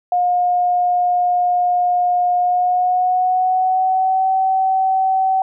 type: tone with pitch glide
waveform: sine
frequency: 715 to 761.9 Hz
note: F5 to G5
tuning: +41 to -49 cents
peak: -13 dBFS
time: 0.12-5.42 s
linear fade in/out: 2 ms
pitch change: +110 cents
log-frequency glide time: 2.37-4.29 s
effects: none